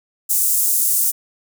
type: high-pass noise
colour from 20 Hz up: pink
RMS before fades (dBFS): -17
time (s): 0.29-1.12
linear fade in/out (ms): 20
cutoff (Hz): 8100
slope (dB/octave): 24
effects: none